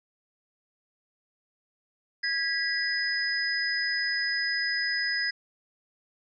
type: tone cluster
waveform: sine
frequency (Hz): 1646 / 1953 / 5020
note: G#6 / B6 / D#8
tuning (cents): -16 / -20 / +15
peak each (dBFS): -30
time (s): 2.23-5.31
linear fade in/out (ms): 10
effects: none